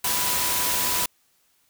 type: tone in noise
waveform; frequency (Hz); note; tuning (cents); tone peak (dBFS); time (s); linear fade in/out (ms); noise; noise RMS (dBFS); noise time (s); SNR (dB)
sine; 987.8; B5; 0; -32; 0.04-1.06; 5; white; -24; 0.04-1.06; -11
effects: white hiss -65 dBFS RMS until 1.69 s